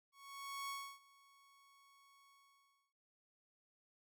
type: tone with ADSR envelope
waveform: sawtooth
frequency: 1108.7 Hz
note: C#6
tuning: in tune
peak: -38 dBFS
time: 0.12-2.94 s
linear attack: 570 ms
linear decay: 300 ms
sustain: -24 dB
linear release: 640 ms
effects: none